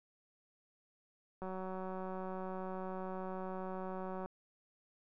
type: click train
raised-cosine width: 1 ms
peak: -30 dBFS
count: 532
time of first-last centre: 1.42-4.26 s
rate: 187 Hz
effects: none